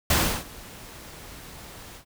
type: noise with ADSR envelope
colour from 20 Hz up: pink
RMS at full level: -19 dBFS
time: 0.1-2.05 s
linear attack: 5 ms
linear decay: 330 ms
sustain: -24 dB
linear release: 94 ms
effects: none